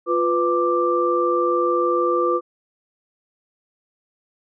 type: tone cluster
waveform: sine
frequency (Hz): 350 / 496.6 / 1178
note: F4 / B4 / D6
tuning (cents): +4 / +9 / +5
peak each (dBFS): -21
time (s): 0.06-2.41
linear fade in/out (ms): 50
effects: none